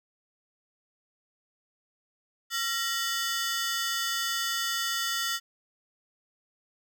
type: ring-modulated tone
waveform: 15% pulse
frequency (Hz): 1621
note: G#6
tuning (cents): -42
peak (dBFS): -18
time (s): 2.5-5.4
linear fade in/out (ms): 50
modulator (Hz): 259
effects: none